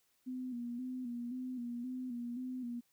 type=tone with vibrato; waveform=sine; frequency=246.9 Hz; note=B3; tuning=in tune; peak=-38 dBFS; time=0.26-2.81 s; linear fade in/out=20 ms; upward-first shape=square; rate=1.9 Hz; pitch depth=54 cents each way; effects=white hiss -75 dBFS RMS until 2.92 s